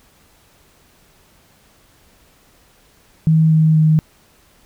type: tone with pitch steps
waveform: sine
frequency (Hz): 159.2 / 157.74 / 156.28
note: D#3 / D#3 / D#3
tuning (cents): +40 / +24 / +8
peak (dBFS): -9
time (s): 3.27-3.99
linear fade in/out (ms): 0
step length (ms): 240
effects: pink hiss -53 dBFS RMS until 4.65 s